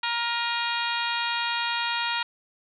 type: harmonic tone with a mistuned harmonic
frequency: 470 Hz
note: A#4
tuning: 14 cents sharp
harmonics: 2 / 3 / 4 / 5 / 6 / 7 / 8 / 9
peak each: -30 / -32 / -33 / -34 / -35 / -35 / -36 / -37 dBFS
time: 0.03-2.23 s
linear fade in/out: 5 ms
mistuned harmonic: 5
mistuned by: +57 cents
effects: none